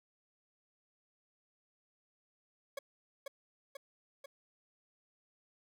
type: tone with echo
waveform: 40% pulse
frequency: 554.4 Hz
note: C#5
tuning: in tune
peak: -37 dBFS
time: 2.77-2.79 s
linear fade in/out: 5 ms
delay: 490 ms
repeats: 3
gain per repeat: -3 dB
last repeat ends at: 4.26 s
effects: none